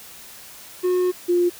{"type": "tone pair in turn", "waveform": ["triangle", "sine"], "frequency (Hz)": [362.4, 351.7], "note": ["F#4", "F4"], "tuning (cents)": [-36, 12], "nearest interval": "minor second", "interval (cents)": 52, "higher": "first", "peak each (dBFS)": -15, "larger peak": "neither", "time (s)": [[0.83, 1.12], [1.28, 1.5]], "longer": "first", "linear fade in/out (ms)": 20, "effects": ["white hiss -42 dBFS RMS until 1.59 s"]}